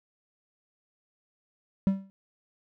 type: tone with exponential decay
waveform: triangle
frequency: 194 Hz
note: G3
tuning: 18 cents flat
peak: -15 dBFS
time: 1.87-2.1 s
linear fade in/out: 0 ms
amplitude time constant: 50 ms
effects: none